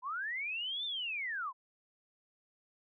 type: linear two-way sweep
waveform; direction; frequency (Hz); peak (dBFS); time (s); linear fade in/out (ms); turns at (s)
sine; up then down; 960 to 3616 to 960; -35; 0.02-1.53; 50; 0.85
effects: none